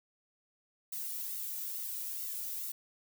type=noise with flanger; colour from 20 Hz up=violet; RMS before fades=-39 dBFS; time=0.92-2.72 s; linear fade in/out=5 ms; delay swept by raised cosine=1.2 to 1.91 ms; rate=2.3 Hz; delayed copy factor=-0.6; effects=none